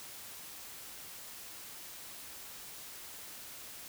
silence, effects white hiss -48 dBFS RMS until 3.88 s

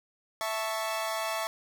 sawtooth chord, A major, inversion second, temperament equal, 659.3 / 880 / 1108.7 Hz, E5 / A5 / C#6, 0 / 0 / 0 cents, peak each -29 / -32 / -32 dBFS, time 0.41-1.47 s, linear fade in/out 0 ms, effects none

